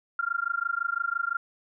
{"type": "tone with amplitude modulation", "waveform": "sine", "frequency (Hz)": 1389, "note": "F6", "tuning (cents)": -10, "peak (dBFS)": -22, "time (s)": [0.19, 1.37], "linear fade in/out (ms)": 2, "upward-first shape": "sine", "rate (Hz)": 25.9, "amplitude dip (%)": 100, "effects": []}